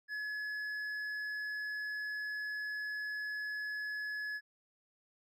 sine tone with hard clipping, 1700 Hz, G#6, 40 cents sharp, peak -38 dBFS, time 0.08-4.41 s, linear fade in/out 50 ms, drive 5 dB, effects none

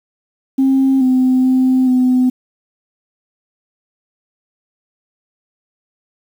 sine tone with pitch steps, 267.4 / 256.7 / 258.3 / 253.4 Hz, C4 / C4 / C4 / B3, +38 / -33 / -22 / +45 cents, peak -8 dBFS, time 0.58-2.3 s, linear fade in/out 10 ms, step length 430 ms, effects tanh soft clip ceiling -6 dBFS + 7-bit

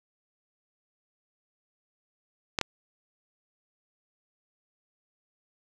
clicks, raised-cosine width 0.2 ms, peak -8 dBFS, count 2, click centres 2.588 / 2.613 s, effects 8-bit

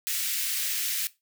white high-pass noise, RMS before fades -29 dBFS, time 0.07-1.07 s, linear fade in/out 0 ms, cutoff 1800 Hz, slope 24 dB/octave, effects noise-tail reverb RT60 0.2 s tail -17 dB re dry

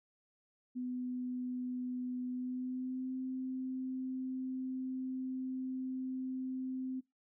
sine tone with pitch glide, 250.3 to 259.1 Hz, B3 to C4, +23 to -17 cents, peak -36 dBFS, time 0.75-7.01 s, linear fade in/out 20 ms, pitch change +60 cents, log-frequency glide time 2.28-3.14 s, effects noise-tail reverb RT60 0.2 s tail -20 dB re dry

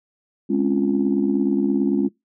sine chord, Db major seventh, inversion second, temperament just, 207.9 / 259.9 / 277.2 / 346.5 Hz, Ab3 / C4 / Db4 / F4, +2 / -11 / 0 / -14 cents, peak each -21 / -25 / -20 / -23 dBFS, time 0.49-2.09 s, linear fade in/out 20 ms, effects noise-tail reverb RT60 0.2 s tail -25 dB re dry + tanh soft clip ceiling -8 dBFS

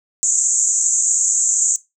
pink band-pass noise, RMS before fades -17 dBFS, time 0.23-1.76 s, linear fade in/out 0 ms, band 6600 to 7700 Hz, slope 96 dB/octave, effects noise-tail reverb RT60 0.2 s tail -18 dB re dry

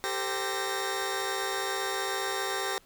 15% pulse tone cluster, 391.8 / 446.9 / 520 / 1850 Hz, G4 / A4 / C5 / A#6, -1 / +27 / -11 / -14 cents, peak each -26 / -32 / -31 / -29 dBFS, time 0.04-2.78 s, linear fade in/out 0 ms, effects pink hiss -60 dBFS RMS until 2.85 s

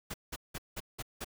pink noise bursts, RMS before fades -39 dBFS, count 6, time 0.1-1.246 s, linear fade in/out 10 ms, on 41 ms, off 180 ms, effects none

